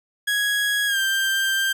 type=tone with pitch glide; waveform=30% pulse; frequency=1661.2 to 1576.1 Hz; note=G#6 to G6; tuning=0 to +9 cents; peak=-17 dBFS; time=0.27-1.73 s; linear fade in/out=10 ms; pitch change=-91 cents; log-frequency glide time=0.87-0.98 s; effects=none